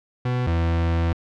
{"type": "tone pair in turn", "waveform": "40% pulse", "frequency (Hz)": [124.6, 83.62], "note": ["B2", "E2"], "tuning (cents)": [16, 25], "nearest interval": "perfect fifth", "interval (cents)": 691, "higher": "first", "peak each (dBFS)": [-20, -18], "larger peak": "second", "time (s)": [[0.25, 0.47], [0.47, 1.13]], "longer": "second", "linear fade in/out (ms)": 5, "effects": ["low-pass 3000 Hz 12 dB/octave"]}